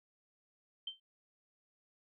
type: tone with exponential decay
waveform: sine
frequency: 3121 Hz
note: G7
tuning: 8 cents flat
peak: -35 dBFS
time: 0.87-1 s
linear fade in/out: 5 ms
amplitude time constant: 27 ms
effects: none